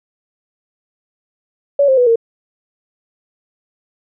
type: tone with pitch steps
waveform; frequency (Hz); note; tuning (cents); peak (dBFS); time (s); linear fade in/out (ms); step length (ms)
sine; 566 / 528.1 / 492.7 / 459.7; C#5 / C5 / B4 / A#4; +36 / +16 / -4 / -24; -8; 1.79-2.158; 5; 92
effects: none